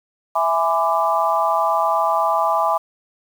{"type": "chord", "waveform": "sine", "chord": "E dominant seventh", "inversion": "none", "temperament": "equal with one note detuned", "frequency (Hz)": [659.3, 830.6, 1006.8, 1174.7], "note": ["E5", "G#5", "B5", "D6"], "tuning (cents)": [0, 0, 33, 0], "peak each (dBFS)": -21, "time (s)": [0.35, 2.78], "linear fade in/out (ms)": 10, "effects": ["7-bit"]}